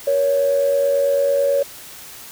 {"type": "tone pair together", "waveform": "sine", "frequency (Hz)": [470.9, 560], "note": ["A#4", "C#5"], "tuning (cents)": [18, 18], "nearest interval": "minor third", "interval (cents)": 300, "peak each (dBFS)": [-23, -14], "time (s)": [0.07, 1.63], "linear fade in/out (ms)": 5, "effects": ["tanh soft clip ceiling -8 dBFS", "white hiss -38 dBFS RMS until 2.31 s"]}